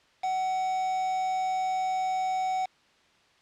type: tone with quantisation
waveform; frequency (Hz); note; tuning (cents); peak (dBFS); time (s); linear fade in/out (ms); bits
triangle; 750; F#5; +23; -24; 0.23-2.66; 10; 6
effects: white hiss -62 dBFS RMS until 3.41 s + low-pass 4000 Hz 12 dB/octave